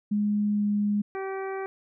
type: tone with pitch glide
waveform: sine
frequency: 207.7 to 206.4 Hz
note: G#3 to G#3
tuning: 0 to -10 cents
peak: -22 dBFS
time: 0.11-1.02 s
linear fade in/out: 10 ms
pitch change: -10 cents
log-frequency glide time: 0.53-0.65 s
type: harmonic tone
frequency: 385.6 Hz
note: G4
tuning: 28 cents flat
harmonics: 1 / 2 / 3 / 4 / 5 / 6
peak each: -31 / -37 / -41 / -43 / -45 / -47 dBFS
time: 1.15-1.66 s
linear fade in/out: 0 ms
effects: none